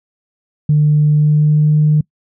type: tone with pitch glide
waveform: sine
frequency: 150 to 151.83 Hz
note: D3 to D#3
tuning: +37 to -42 cents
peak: -7 dBFS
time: 0.69-2.01 s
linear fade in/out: 5 ms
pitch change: +21 cents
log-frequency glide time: 1.15-1.75 s
effects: noise-tail reverb RT60 0.1 s tail -25 dB re dry + tanh soft clip ceiling -3 dBFS